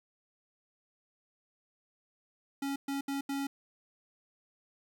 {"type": "tone bursts at uneven times", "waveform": "square", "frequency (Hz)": 277.2, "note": "C#4", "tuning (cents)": 0, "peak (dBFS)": -33, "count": 4, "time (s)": [[2.62, 2.76], [2.88, 3.01], [3.08, 3.21], [3.29, 3.47]], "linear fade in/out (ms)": 5, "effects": ["12-bit"]}